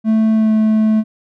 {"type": "tone with pitch glide", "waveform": "triangle", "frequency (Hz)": [220, 217.5], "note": ["A3", "A3"], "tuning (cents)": [0, -20], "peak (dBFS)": -8, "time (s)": [0.04, 1.04], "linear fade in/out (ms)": 50, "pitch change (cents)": -20, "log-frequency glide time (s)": [0.34, 0.52], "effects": []}